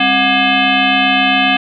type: tone with frequency modulation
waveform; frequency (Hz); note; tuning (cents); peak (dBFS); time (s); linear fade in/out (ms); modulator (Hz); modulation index
sine; 1661.2; G#6; 0; -9; 0-1.57; 5; 465; 3.3
effects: none